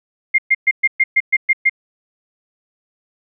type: tone bursts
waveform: sine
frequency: 2116 Hz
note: C7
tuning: 19 cents sharp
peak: -9 dBFS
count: 9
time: 0.34-1.696 s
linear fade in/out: 10 ms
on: 44 ms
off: 120 ms
effects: none